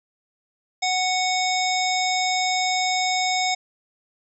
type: harmonic tone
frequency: 740 Hz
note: F#5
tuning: in tune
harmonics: 1 / 3 / 5 / 7 / 9 / 10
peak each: -23 / -26 / -28 / -29 / -34 / -33 dBFS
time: 0.82-3.55 s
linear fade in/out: 10 ms
effects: none